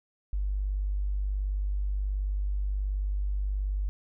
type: tone with tanh clipping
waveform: triangle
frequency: 49.32 Hz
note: G1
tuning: 11 cents sharp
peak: -26 dBFS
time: 0.33-3.89 s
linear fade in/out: 0 ms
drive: 3 dB
effects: none